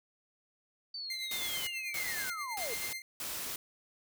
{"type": "linear sweep", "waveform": "sine", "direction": "down", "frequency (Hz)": [4600, 415.3], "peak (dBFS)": -38, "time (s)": [0.94, 2.74], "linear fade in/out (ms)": 5}
{"type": "tone with tremolo", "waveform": "sawtooth", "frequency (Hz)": 2099, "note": "C7", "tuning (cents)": 5, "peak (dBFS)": -33, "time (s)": [1.1, 3.02], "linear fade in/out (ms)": 2, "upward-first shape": "triangle", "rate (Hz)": 9.3, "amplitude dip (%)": 75}
{"type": "noise bursts", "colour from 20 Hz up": "white", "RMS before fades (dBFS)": -39, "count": 4, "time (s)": [1.31, 3.56], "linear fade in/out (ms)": 2, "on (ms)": 360, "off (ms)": 270}
{"effects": []}